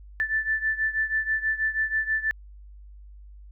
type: beating tone pair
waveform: sine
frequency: 1758 / 1764.2 Hz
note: A6 / A6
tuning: -2 / +4 cents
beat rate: 6.2 Hz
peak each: -25 / -28 dBFS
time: 0.2-2.31 s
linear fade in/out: 0 ms
effects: added 50 Hz sine -43 dBFS peak until 3.51 s